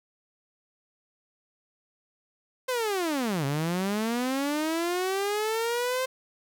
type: linear two-way sweep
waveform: sawtooth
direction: down then up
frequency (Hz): 523.3 to 134.4 to 523.3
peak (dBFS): -22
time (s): 2.68-6.06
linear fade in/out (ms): 10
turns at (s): 3.45
effects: none